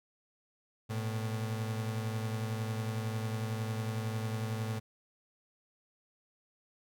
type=beating tone pair; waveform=35% pulse; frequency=110 / 121 Hz; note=A2 / B2; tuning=0 / -35 cents; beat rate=11 Hz; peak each=-32 / -40 dBFS; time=0.89-4.8 s; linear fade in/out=20 ms; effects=none